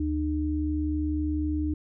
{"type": "tone pair together", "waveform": "sine", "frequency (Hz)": [76, 304], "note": ["D#2", "D#4"], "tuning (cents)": [-40, -40], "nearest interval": "2 octaves", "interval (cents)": 2400, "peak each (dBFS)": [-28, -27], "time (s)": [0, 1.74], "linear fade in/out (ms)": 5, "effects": []}